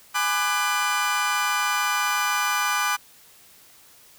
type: chord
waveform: 30% pulse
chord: G# half-diminished seventh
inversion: none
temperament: just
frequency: 830.6 / 996.7 / 1196.1 / 1495.1 Hz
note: G#5 / B5 / D6 / F#6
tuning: 0 / +16 / +31 / +18 cents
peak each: -27 / -27 / -22 / -24 dBFS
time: 0.14-2.97 s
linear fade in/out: 20 ms
effects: white hiss -52 dBFS RMS until 4.18 s